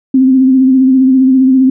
sine tone with vibrato, 261.6 Hz, C4, in tune, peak -4 dBFS, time 0.14-1.7 s, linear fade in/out 5 ms, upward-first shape sine, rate 15 Hz, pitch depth 37 cents each way, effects none

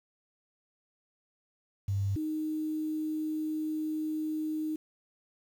sine tone pair in turn, 99.1 / 309.7 Hz, G2 / D#4, +19 / -8 cents, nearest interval octave + minor sixth, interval 1973 cents, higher second, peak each -27 / -30 dBFS, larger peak first, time 1.88-2.16 / 2.16-4.76 s, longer second, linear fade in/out 5 ms, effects 9-bit

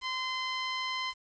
15% pulse tone, 1031 Hz, C6, 26 cents flat, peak -25 dBFS, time 0.01-1.14 s, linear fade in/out 50 ms, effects resampled to 16000 Hz + 9-bit

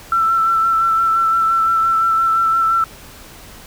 sine tone with vibrato, 1337 Hz, E6, 24 cents sharp, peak -12 dBFS, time 0.12-2.84 s, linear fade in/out 2 ms, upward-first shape sine, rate 5.8 Hz, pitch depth 21 cents each way, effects pink hiss -39 dBFS RMS until 3.66 s

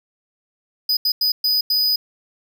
square tone bursts at uneven times, 4978 Hz, D#8, in tune, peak -16 dBFS, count 5, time 0.89-0.97 / 1.05-1.12 / 1.21-1.32 / 1.44-1.61 / 1.7-1.96 s, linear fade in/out 5 ms, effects none

